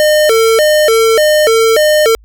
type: tone with vibrato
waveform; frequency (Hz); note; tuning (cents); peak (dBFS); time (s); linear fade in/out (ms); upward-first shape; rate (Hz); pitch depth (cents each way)
square; 523.3; C5; 0; -7; 0-2.15; 0; square; 1.7; 260
effects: added 53 Hz sine -39 dBFS peak until 2.24 s